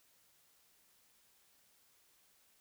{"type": "silence", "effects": ["white hiss -70 dBFS RMS until 2.6 s"]}